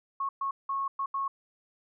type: tone bursts at uneven times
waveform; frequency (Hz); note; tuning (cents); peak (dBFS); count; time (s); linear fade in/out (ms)
sine; 1096; C#6; -20; -28; 5; 0.2-0.29 / 0.41-0.51 / 0.69-0.88 / 0.99-1.06 / 1.14-1.28; 5
effects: none